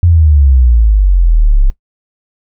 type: exponential sweep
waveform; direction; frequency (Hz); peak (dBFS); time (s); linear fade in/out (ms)
sine; down; 88.8 to 32.49; -4; 0.03-1.7; 0
effects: noise-tail reverb RT60 0.1 s tail -17 dB re dry